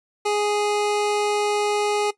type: tone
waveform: 25% pulse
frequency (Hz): 415.3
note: G#4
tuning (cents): 0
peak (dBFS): -16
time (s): 0.25-2.11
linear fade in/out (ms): 10
effects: noise-tail reverb RT60 0.1 s tail -17 dB re dry + resampled to 24000 Hz